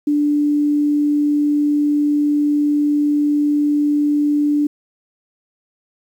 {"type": "tone", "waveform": "sine", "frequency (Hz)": 293.7, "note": "D4", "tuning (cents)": 0, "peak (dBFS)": -13, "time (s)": [0.07, 4.67], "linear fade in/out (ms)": 5, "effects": ["8-bit"]}